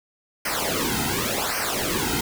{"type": "noise with flanger", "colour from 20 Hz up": "pink", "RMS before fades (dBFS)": -25, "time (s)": [0.45, 2.21], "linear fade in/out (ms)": 5, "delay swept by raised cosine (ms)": [0.27, 1.77], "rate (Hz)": 0.89, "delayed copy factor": -0.85, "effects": []}